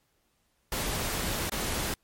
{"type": "noise with dropouts", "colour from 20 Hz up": "pink", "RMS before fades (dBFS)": -31, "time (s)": [0.72, 1.94], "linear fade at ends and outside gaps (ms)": 2, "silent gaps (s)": [1.496, 1.519], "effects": ["pink hiss -72 dBFS RMS until 2.03 s", "MP3 64 kbps"]}